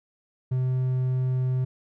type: tone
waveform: triangle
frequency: 128.4 Hz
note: C3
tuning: 32 cents flat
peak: -20 dBFS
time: 0.51-1.65 s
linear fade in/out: 10 ms
effects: none